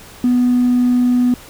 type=tone with hard clipping; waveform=sine; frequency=246.9 Hz; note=B3; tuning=in tune; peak=-11 dBFS; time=0.24-1.34 s; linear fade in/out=2 ms; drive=1 dB; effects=pink hiss -39 dBFS RMS until 1.49 s